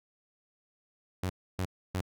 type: tone bursts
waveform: sawtooth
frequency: 92.5 Hz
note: F#2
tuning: in tune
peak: -26 dBFS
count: 3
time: 1.23-2.011 s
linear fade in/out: 5 ms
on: 67 ms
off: 290 ms
effects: none